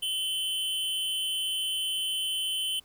square tone with amplitude modulation, 3054 Hz, G7, 46 cents flat, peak -26 dBFS, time 0.02-2.8 s, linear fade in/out 10 ms, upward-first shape sine, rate 286 Hz, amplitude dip 55%, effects pink hiss -62 dBFS RMS until 2.84 s

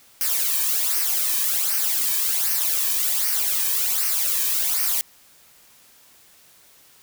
blue noise with flanger, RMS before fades -22 dBFS, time 0.21-5.01 s, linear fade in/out 0 ms, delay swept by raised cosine 0.27 to 1.47 ms, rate 1.3 Hz, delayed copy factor -0.65, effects white hiss -53 dBFS RMS until 7.02 s

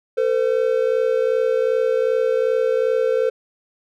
triangle tone pair together, 450 / 512.6 Hz, A4 / C5, +39 / -36 cents, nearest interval major second, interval 225 cents, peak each -17 dBFS, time 0.17-3.3 s, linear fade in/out 10 ms, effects none

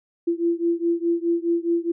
sine beating tone pair, 337.4 / 342.2 Hz, E4 / F4, +40 / -35 cents, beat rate 4.8 Hz, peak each -22 / -23 dBFS, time 0.27-1.92 s, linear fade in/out 10 ms, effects none

